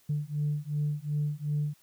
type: beating tone pair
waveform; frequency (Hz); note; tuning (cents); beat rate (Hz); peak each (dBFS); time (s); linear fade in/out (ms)
sine; 146.83 / 149.53; D3 / D3; 0 / +32; 2.7; -30 / -30; 0.09-1.74; 10
effects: tanh soft clip ceiling -22 dBFS + white hiss -64 dBFS RMS until 1.82 s